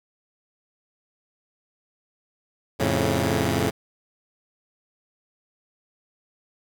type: chord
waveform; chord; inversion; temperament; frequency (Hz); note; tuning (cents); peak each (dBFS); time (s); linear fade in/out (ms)
10% pulse; F augmented; none; equal with one note detuned; 87.31 / 110 / 137.32; F2 / A2 / C#3; 0 / 0 / -16; -17; 2.79-3.71; 20
effects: none